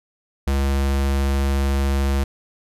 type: tone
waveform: square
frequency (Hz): 68.7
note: C#2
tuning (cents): -15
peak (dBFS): -18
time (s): 0.47-2.24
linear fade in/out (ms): 5
effects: resampled to 32000 Hz